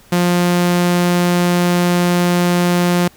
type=tone; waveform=sawtooth; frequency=176.2 Hz; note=F3; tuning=16 cents sharp; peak=-8 dBFS; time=0.12-3.08 s; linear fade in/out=5 ms; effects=pink hiss -47 dBFS RMS until 3.16 s